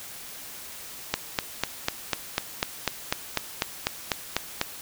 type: click train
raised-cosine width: 0.2 ms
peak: -5 dBFS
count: 15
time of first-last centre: 1.14-4.614 s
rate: 4.03 Hz
effects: white hiss -41 dBFS RMS until 4.81 s